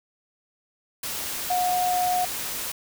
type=tone in noise; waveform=sine; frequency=724 Hz; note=F#5; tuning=38 cents flat; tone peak=-21 dBFS; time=1.5-2.25 s; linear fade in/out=5 ms; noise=white; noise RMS=-31 dBFS; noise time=1.03-2.72 s; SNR=+7 dB; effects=none